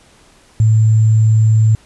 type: tone with sample-and-hold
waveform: sine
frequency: 110 Hz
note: A2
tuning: in tune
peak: -7 dBFS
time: 0.6-1.75 s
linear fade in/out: 0 ms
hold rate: 7350 Hz
effects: pink hiss -48 dBFS RMS until 1.85 s + resampled to 24000 Hz